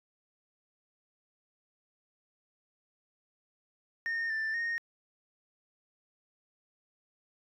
sine tone with pitch steps, 1834 / 1773 / 1853 Hz, A#6 / A6 / A#6, -29 / +13 / -11 cents, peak -28 dBFS, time 4.06-4.78 s, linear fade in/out 0 ms, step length 240 ms, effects tanh soft clip ceiling -29 dBFS

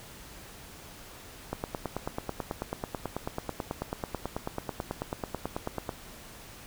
click train, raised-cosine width 1 ms, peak -17 dBFS, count 41, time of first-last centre 1.53-5.892 s, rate 9.17 Hz, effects pink hiss -48 dBFS RMS until 6.66 s

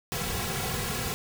pink noise with comb filter, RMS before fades -31 dBFS, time 0.12-1.14 s, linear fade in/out 0 ms, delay 3.3 ms, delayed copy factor -0.85, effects none

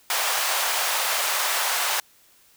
pink high-pass noise, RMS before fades -24 dBFS, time 0.1-2 s, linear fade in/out 2 ms, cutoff 690 Hz, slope 24 dB/octave, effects white hiss -57 dBFS RMS until 2.56 s

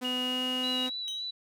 sawtooth tone with pitch glide, 251.5 to 254.3 Hz, B3 to C4, +32 to -49 cents, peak -29 dBFS, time 0.01-0.9 s, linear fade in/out 20 ms, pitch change +19 cents, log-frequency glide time 0.2-0.44 s
sine tone, 2872 Hz, F7, 48 cents sharp, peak -30 dBFS, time 0.04-0.87 s, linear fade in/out 10 ms
sine tone with vibrato, 3901 Hz, B7, 22 cents flat, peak -33 dBFS, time 0.63-1.31 s, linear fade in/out 10 ms, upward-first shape sine, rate 3.6 Hz, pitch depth 31 cents each way
25% pulse tone with exponential decay, 3071 Hz, G7, 36 cents flat, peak -33 dBFS, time 1.08-1.31 s, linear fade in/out 0 ms, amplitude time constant 50 ms
effects none

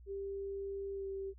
sine tone with pitch glide, 394.4 to 389.4 Hz, G4 to G4, +11 to -12 cents, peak -38 dBFS, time 0.06-1.34 s, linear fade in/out 50 ms, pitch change -23 cents, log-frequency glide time 0.93-1.07 s, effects added 60 Hz sine -53 dBFS peak until 1.38 s

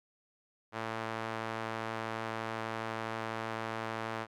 sawtooth tone with band-pass filter, 112.1 Hz, A2, 33 cents sharp, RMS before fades -38 dBFS, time 0.72-4.27 s, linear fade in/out 50 ms, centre 1200 Hz, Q 0.84, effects none

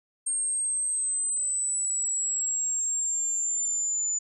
sine exponential sweep, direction down, 8560 to 6990 Hz, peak -25 dBFS, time 0.26-4.19 s, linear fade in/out 10 ms, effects none

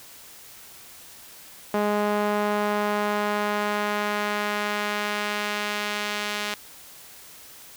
sawtooth tone with band-pass filter sweep, 207.7 Hz, G#3, in tune, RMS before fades -26 dBFS, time 1.74-6.54 s, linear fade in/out 2 ms, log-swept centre 700 to 3100 Hz, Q 0.79, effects white hiss -46 dBFS RMS until 7.76 s

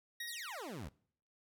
25% pulse tone with exponential decay, 1884 Hz, A#6, 18 cents sharp, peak -36 dBFS, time 0.2-0.89 s, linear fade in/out 5 ms, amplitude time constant 150 ms
20% pulse exponential sweep, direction down, 5420 to 61.74 Hz, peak -38 dBFS, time 0.27-0.89 s, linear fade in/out 10 ms
effects noise-tail reverb RT60 0.6 s tail -23 dB re dry

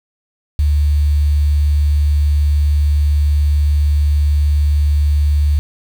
sine tone with quantisation, 73.42 Hz, D2, in tune, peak -10 dBFS, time 0.59-5.59 s, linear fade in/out 0 ms, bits 6, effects none

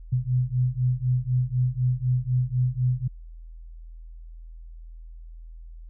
sine beating tone pair, 124 / 128 Hz, B2 / C3, +7 / -38 cents, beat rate 4 Hz, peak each -24 dBFS, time 0.12-3.08 s, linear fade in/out 10 ms, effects added 41 Hz sine -39 dBFS peak until 5.89 s

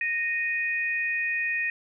sine tone pair together, 1858 / 2480 Hz, A#6 / D#7, -6 / -6 cents, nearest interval perfect fourth, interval 500 cents, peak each -27 / -28 dBFS, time 0.01-1.7 s, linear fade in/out 2 ms, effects none

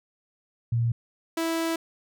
sine / sawtooth tone pair in turn, 117 / 328.7 Hz, A#2 / E4, +7 / -5 cents, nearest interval octave + tritone, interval 1788 cents, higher second, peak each -21 dBFS, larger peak neither, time 0.72-0.92 / 1.37-1.76 s, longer second, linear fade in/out 5 ms, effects none

